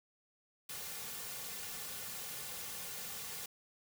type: noise with comb filter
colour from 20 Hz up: white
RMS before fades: -44 dBFS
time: 0.69-3.46 s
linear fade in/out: 5 ms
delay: 3.1 ms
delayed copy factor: -0.65
effects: none